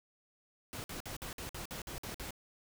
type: noise bursts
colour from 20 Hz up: pink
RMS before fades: -43 dBFS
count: 10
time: 0.73-2.307 s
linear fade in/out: 0 ms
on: 110 ms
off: 53 ms
effects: none